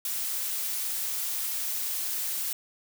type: noise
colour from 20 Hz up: blue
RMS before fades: -31 dBFS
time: 0.05-2.53 s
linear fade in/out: 2 ms
effects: none